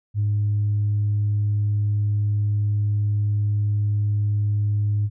sine tone, 103.83 Hz, G#2, in tune, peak -17 dBFS, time 0.14-5.1 s, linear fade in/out 50 ms, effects tanh soft clip ceiling -15 dBFS

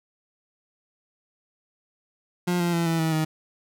30% pulse tone with pitch steps, 177.2 / 172.95 / 168.81 / 164.76 / 160.81 / 156.96 Hz, F3 / F3 / E3 / E3 / E3 / D#3, +25 / -17 / +41 / -1 / -43 / +15 cents, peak -19 dBFS, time 2.47-3.25 s, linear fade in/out 10 ms, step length 130 ms, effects none

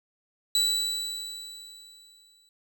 35% pulse tone with exponential decay, 3951 Hz, B7, in tune, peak -18 dBFS, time 0.55-2.49 s, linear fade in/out 2 ms, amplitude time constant 420 ms, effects none

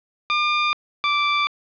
20% pulse tone pair in turn, 1200 / 1170.6 Hz, D6 / D6, +37 / -6 cents, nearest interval unison, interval 43 cents, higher first, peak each -13 dBFS, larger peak neither, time 0.3-0.73 / 1.04-1.47 s, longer neither, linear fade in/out 0 ms, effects resampled to 11025 Hz + 8-bit

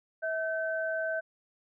sine tone pair together, 646 / 1537.3 Hz, E5 / G6, -35 / -34 cents, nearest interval octave + minor third, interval 1501 cents, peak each -31 / -33 dBFS, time 0.22-1.21 s, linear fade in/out 20 ms, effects none

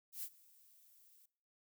violet noise with ADSR envelope, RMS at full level -42 dBFS, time 0.12-1.26 s, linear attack 110 ms, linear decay 59 ms, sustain -24 dB, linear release 7 ms, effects noise-tail reverb RT60 0.6 s tail -22 dB re dry

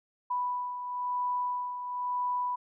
sine beating tone pair, 988 / 989 Hz, B5 / B5, 0 / +2 cents, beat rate 1 Hz, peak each -30 / -38 dBFS, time 0.3-2.56 s, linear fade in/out 10 ms, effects none

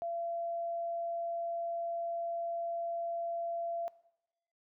sine tone, 680 Hz, F5, 46 cents flat, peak -34 dBFS, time 0.02-3.88 s, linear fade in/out 0 ms, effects noise-tail reverb RT60 0.9 s tail -20 dB re dry

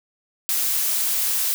blue noise, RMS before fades -22 dBFS, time 0.49-1.54 s, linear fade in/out 0 ms, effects none

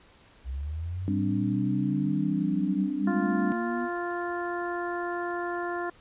sine linear sweep, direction up, 61.74 to 246.9 Hz, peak -30 dBFS, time 0.44-3.89 s, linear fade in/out 50 ms
sine chord, G suspended fourth, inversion none, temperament equal, 196 / 261.6 / 293.7 Hz, G3 / C4 / D4, 0 / 0 / 0 cents, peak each -28 / -32 / -29 dBFS, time 1.08-3.52 s, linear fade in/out 0 ms
harmonic tone, 349.2 Hz, F4, in tune, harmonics 1 / 2 / 3 / 4 / 5, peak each -32 / -35 / -37 / -38 / -39 dBFS, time 3.07-5.9 s, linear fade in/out 5 ms
effects pink hiss -57 dBFS RMS until 6 s + resampled to 8000 Hz

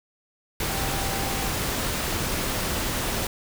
sine tone in noise, 784 Hz, G5, in tune, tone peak -35 dBFS, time 0.7-1.48 s, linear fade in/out 2 ms, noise pink, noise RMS -27 dBFS, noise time 0.6-3.27 s, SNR -11 dB, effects none

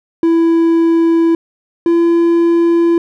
triangle tone pair in turn, 331.7 / 338.3 Hz, E4 / E4, +11 / +45 cents, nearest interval unison, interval 34 cents, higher second, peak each -6 dBFS, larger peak neither, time 0.23-1.35 / 1.86-2.98 s, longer neither, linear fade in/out 2 ms, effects none

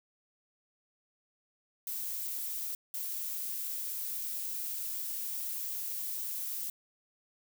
violet noise bursts at uneven times, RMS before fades -37 dBFS, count 2, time 1.87-2.75 / 2.94-6.7 s, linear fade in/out 2 ms, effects none

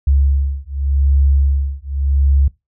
sine beating tone pair, 68.8 / 69.66 Hz, C#2 / C#2, -12 / +9 cents, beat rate 0.86 Hz, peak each -15 dBFS, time 0.07-2.48 s, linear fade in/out 5 ms, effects noise-tail reverb RT60 0.2 s tail -21 dB re dry

